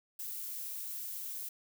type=noise; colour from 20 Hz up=violet; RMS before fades=-41 dBFS; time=0.19-1.49 s; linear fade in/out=5 ms; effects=none